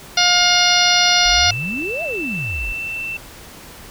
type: harmonic tone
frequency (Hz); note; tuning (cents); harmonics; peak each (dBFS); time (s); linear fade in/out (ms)
711; F5; +31; 1 / 2 / 3 / 4 / 5 / 6 / 7 / 8; -20 / -20 / -20 / -20 / -20 / -20 / -20 / -20; 0.17-1.51; 5
type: exponential two-way sweep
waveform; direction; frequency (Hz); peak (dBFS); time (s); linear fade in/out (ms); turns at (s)
sine; up then down; 38.36 to 698.5 to 38.36; -24; 1.25-2.73; 10; 2.03
type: tone with pitch glide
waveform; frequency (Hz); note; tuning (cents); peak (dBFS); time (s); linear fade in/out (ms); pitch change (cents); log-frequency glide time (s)
sine; 2655 to 2673; E7 to E7; +12 to +23; -23; 1.51-3.17; 5; +11; 2.27-2.9
effects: pink hiss -39 dBFS RMS until 3.9 s